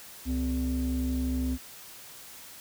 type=tone pair together; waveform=sine; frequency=67.6 / 255.2 Hz; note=C#2 / C4; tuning=-43 / -43 cents; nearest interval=octave + major seventh; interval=2300 cents; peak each=-27 dBFS; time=0.25-1.58 s; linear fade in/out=50 ms; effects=tanh soft clip ceiling -23 dBFS + white hiss -47 dBFS RMS until 2.6 s